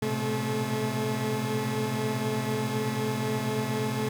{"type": "tone cluster", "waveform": "30% pulse", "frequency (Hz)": [112.1, 121.9, 130.3, 216.9, 429.8], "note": ["A2", "B2", "C3", "A3", "A4"], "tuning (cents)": [33, -22, -7, -25, -41], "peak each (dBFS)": [-35, -37, -29, -29, -30], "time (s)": [0.02, 4.09], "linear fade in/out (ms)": 5, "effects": []}